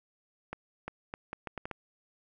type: accelerating click train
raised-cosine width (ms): 0.5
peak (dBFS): -22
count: 8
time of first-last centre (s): 0.53-1.713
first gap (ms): 350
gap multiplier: 0.74
effects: none